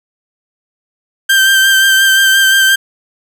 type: tone with vibrato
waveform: 30% pulse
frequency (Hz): 1568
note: G6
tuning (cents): 0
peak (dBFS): -4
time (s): 1.29-2.76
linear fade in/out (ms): 10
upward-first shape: sine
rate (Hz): 5.7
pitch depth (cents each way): 21
effects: none